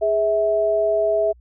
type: tone pair together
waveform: sine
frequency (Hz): 413.6 / 651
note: G#4 / E5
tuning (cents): -7 / -22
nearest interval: minor sixth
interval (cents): 785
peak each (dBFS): -22 / -17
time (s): 0.01-1.33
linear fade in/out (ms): 20
effects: added 60 Hz sine -47 dBFS peak until 1.4 s